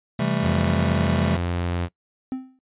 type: chord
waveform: square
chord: A minor seventh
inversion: first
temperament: just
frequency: 132 / 165 / 198 / 220 Hz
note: C3 / E3 / G3 / A3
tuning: +16 / +2 / +18 / 0 cents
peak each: -27 dBFS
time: 0.19-1.37 s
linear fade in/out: 5 ms
type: tone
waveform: sawtooth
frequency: 87.31 Hz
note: F2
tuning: in tune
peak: -19 dBFS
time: 0.41-1.89 s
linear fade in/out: 50 ms
type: tone with exponential decay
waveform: triangle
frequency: 260 Hz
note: C4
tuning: 11 cents flat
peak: -20 dBFS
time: 2.32-2.59 s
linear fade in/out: 1 ms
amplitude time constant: 57 ms
effects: noise-tail reverb RT60 0.1 s tail -21 dB re dry + resampled to 8000 Hz